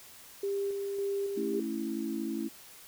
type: tone with tremolo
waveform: sine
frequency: 397.9 Hz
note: G4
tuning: 26 cents sharp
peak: -29 dBFS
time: 0.43-1.6 s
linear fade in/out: 5 ms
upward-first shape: square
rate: 1.8 Hz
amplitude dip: 30%
type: chord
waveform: sine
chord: A major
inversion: none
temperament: equal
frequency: 220 / 277.2 / 329.6 Hz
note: A3 / C#4 / E4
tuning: 0 / 0 / 0 cents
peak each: -36 / -37 / -35 dBFS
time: 1.36-2.49 s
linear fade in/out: 20 ms
effects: white hiss -52 dBFS RMS until 2.87 s